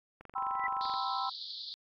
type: click train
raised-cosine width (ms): 0.5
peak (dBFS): -34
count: 18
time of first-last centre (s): 0.21-0.94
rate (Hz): 23.3
type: chord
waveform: sine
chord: C major seventh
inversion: second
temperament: equal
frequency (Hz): 784 / 987.8 / 1046.5 / 1318.5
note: G5 / B5 / C6 / E6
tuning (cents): 0 / 0 / 0 / 0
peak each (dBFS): -37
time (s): 0.35-1.3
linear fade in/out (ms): 10
type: tone with exponential growth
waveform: sine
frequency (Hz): 1975.5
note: B6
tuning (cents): 0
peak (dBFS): -29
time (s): 0.51-0.67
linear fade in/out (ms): 5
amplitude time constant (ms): 33
type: band-pass noise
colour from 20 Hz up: white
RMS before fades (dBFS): -43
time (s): 0.81-1.74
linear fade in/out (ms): 0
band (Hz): 3500 to 4700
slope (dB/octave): 96
effects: AAC 64 kbps